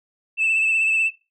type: tone with vibrato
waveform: sine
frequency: 2637 Hz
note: E7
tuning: in tune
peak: -15 dBFS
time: 0.37-1.11 s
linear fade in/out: 50 ms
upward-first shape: triangle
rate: 16 Hz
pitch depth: 38 cents each way
effects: noise-tail reverb RT60 0.3 s tail -23 dB re dry + tanh soft clip ceiling -14 dBFS